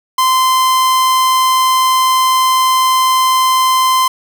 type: tone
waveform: 45% pulse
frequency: 1036 Hz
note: C6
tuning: 17 cents flat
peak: -9 dBFS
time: 0.18-4.08 s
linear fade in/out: 5 ms
effects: none